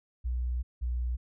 sine tone pair in turn, 61.3 / 60.84 Hz, B1 / B1, -12 / -25 cents, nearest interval unison, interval 13 cents, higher first, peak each -28 dBFS, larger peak neither, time 0.24-0.63 / 0.81-1.17 s, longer first, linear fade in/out 20 ms, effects none

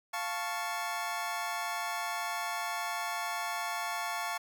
25% pulse chord, F augmented, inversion none, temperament equal, 698.5 / 880 / 1108.7 Hz, F5 / A5 / C#6, 0 / 0 / 0 cents, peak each -34 dBFS, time 0.13-4.38 s, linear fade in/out 10 ms, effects none

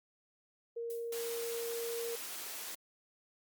sine tone, 466.2 Hz, A#4, in tune, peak -36 dBFS, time 0.76-2.16 s, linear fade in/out 10 ms
violet noise with exponential decay, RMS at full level -46 dBFS, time 0.9-1.24 s, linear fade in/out 2 ms, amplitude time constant 72 ms
white noise, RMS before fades -43 dBFS, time 1.12-2.75 s, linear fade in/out 5 ms
effects high-pass 300 Hz 12 dB/octave + Opus 48 kbps

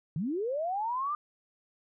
sine linear sweep, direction up, 137.6 to 1219 Hz, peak -29 dBFS, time 0.16-1.15 s, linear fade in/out 2 ms, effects none

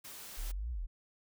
white noise, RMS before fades -48 dBFS, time 0.04-0.52 s, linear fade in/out 10 ms
sine exponential two-way sweep, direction up then down, 32 to 63.5 to 34.17 Hz, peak -35 dBFS, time 0.37-0.87 s, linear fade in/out 20 ms, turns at 0.71 s
effects none

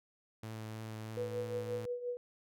sawtooth tone with vibrato, 110 Hz, A2, in tune, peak -38 dBFS, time 0.43-1.86 s, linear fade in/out 5 ms, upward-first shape sine, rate 3.2 Hz, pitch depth 12 cents each way
sine tone with tremolo, 488.5 Hz, B4, 19 cents flat, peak -33 dBFS, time 1.17-2.17 s, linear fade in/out 0 ms, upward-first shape triangle, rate 5.7 Hz, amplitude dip 75%
effects none

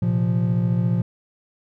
triangle chord, Bb suspended second, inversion none, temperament equal, 116.54 / 130.81 / 174.61 Hz, Bb2 / C3 / F3, 0 / 0 / 0 cents, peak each -19 / -25 / -19 dBFS, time 0.02-1.02 s, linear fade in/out 5 ms, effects none

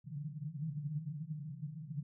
white band-pass noise, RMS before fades -42 dBFS, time 0.04-2.03 s, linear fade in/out 5 ms, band 140 to 160 Hz, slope 96 dB/octave, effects none

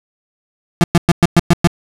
35% pulse tone bursts, 171.6 Hz, F3, 30 cents flat, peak -4 dBFS, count 7, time 0.81-1.673 s, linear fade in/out 0 ms, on 29 ms, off 110 ms, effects low-pass 11000 Hz 12 dB/octave + 7-bit

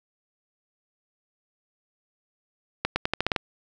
accelerating click train, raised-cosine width 0.3 ms, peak -7 dBFS, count 8, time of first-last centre 2.85-3.362 s, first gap 110 ms, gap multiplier 0.86, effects none

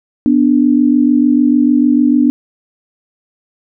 sine tone pair together, 246.9 / 293.6 Hz, B3 / D4, 0 / 0 cents, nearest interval minor third, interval 300 cents, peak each -10 dBFS, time 0.26-2.3 s, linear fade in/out 0 ms, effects none

